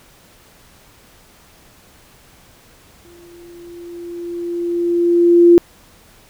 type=tone with exponential growth; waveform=sine; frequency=345.1 Hz; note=F4; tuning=21 cents flat; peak=-3 dBFS; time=3.05-5.58 s; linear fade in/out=0 ms; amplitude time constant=550 ms; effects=pink hiss -48 dBFS RMS until 6.29 s